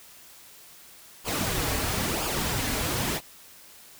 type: noise with flanger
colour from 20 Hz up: pink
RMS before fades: -28 dBFS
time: 1.24-3.21 s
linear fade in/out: 50 ms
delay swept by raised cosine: 0.5 to 5.8 ms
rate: 1 Hz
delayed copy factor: -0.55
effects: white hiss -50 dBFS RMS until 3.99 s